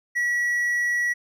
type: tone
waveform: triangle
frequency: 1932 Hz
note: B6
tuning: 39 cents flat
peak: -19 dBFS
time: 0.15-1.14 s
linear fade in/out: 20 ms
effects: none